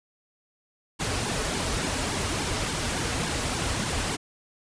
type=noise with flanger; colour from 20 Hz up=pink; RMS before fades=-28 dBFS; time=0.99-4.17 s; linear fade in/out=20 ms; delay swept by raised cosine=1.5 to 5.9 ms; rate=3.5 Hz; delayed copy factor=-0.75; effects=resampled to 22050 Hz